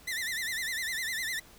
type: tone with vibrato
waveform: sawtooth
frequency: 1908 Hz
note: A#6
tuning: 40 cents sharp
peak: -28 dBFS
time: 0.07-1.4 s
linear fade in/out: 10 ms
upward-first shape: sine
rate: 9.9 Hz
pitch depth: 150 cents each way
effects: pink hiss -55 dBFS RMS until 1.58 s